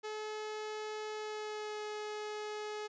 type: tone with pitch glide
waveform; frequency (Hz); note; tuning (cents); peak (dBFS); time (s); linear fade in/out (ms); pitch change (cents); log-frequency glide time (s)
sawtooth; 428.5 to 423.1; A4 to G#4; -46 to +32; -35; 0.03-2.88; 20; -22; 1.14-1.82
effects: resampled to 16000 Hz